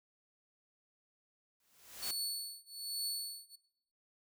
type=noise with exponential growth; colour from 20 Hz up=white; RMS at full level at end=-39 dBFS; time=1.6-2.11 s; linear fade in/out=2 ms; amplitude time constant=110 ms
type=tone with tremolo; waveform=sawtooth; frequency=4435 Hz; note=C#8; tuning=in tune; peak=-31 dBFS; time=2.02-3.56 s; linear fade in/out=10 ms; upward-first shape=triangle; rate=1.2 Hz; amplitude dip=100%
effects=noise-tail reverb RT60 0.8 s tail -19 dB re dry